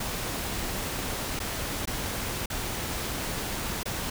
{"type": "noise with dropouts", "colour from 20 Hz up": "pink", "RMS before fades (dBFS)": -32, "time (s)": [0, 4.1], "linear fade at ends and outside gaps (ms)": 5, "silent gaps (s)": [[1.393, 1.4], [1.856, 1.873], [2.459, 2.5], [3.832, 3.855]], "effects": []}